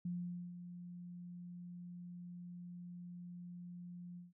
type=tone with ADSR envelope; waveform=sine; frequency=176.1 Hz; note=F3; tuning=15 cents sharp; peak=-37 dBFS; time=0.05-4.33 s; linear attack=5 ms; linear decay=470 ms; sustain=-10 dB; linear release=160 ms; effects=none